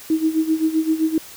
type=tone with tremolo; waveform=sine; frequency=317.8 Hz; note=D#4; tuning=37 cents sharp; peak=-13 dBFS; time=0.1-1.18 s; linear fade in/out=2 ms; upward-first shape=sine; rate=7.7 Hz; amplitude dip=80%; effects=white hiss -40 dBFS RMS until 1.36 s